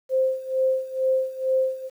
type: tone with tremolo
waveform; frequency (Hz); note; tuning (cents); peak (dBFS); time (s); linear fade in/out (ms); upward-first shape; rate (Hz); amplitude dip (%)
sine; 523.3; C5; 0; -17; 0.09-1.9; 50; sine; 2.2; 85
effects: 9-bit